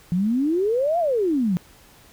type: exponential two-way sweep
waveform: sine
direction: up then down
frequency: 168.5 to 715 to 168.5 Hz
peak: -18 dBFS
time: 0.12-1.57 s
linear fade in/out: 0 ms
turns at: 0.99 s
effects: pink hiss -51 dBFS RMS until 2.12 s